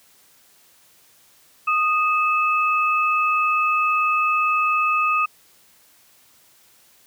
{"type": "tone pair together", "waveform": "sine", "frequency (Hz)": [1237.7, 2600], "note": ["D#6", "E7"], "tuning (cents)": [-9, -24], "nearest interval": "octave + minor second", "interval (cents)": 1285, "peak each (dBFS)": [-18, -22], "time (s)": [1.67, 5.26], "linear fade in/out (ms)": 10, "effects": ["white hiss -55 dBFS RMS until 7.06 s", "high-pass 60 Hz 12 dB/octave"]}